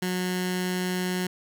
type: tone with notch filter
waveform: 15% pulse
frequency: 182.3 Hz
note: F#3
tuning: 25 cents flat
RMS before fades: -28 dBFS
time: 0.02-1.27 s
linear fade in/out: 5 ms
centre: 600 Hz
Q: 0.9
effects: none